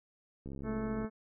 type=click train; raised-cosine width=3 ms; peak=-31 dBFS; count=41; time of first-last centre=0.46-1.047 s; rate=68.2 Hz
type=harmonic tone; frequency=218.6 Hz; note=A3; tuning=11 cents flat; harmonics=1 / 2 / 3 / 4 / 5 / 6 / 7 / 8 / 10; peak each=-35 / -40 / -47 / -51 / -51 / -50 / -54 / -56 / -59 dBFS; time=0.63-1.1 s; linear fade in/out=50 ms
effects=none